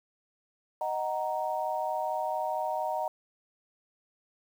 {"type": "chord", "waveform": "sine", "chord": "D# minor", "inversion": "none", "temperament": "just", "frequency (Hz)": [622.3, 746.7, 933.4], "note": ["D#5", "F#5", "A#5"], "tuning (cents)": [0, 16, 2], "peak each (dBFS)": -33, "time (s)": [0.81, 3.08], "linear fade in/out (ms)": 2, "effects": ["9-bit"]}